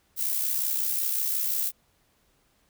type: noise with amplitude modulation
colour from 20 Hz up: violet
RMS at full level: -25 dBFS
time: 0.16-1.72 s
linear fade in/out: 50 ms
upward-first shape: sine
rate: 65.6 Hz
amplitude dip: 50%
effects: pink hiss -67 dBFS RMS until 2.69 s